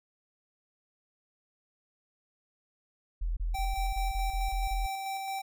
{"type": "tone bursts", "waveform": "sine", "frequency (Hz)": 41.7, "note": "E1", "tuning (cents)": 21, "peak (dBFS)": -28, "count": 9, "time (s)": [3.21, 4.866], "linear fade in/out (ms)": 10, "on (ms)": 160, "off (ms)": 27}
{"type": "tone with tremolo", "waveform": "square", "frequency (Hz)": 777, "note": "G5", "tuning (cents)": -16, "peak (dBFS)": -33, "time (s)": [3.54, 5.42], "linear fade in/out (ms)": 10, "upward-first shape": "square", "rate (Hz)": 4.6, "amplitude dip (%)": 25}
{"effects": []}